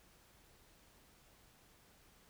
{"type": "silence", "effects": ["pink hiss -66 dBFS RMS until 2.29 s"]}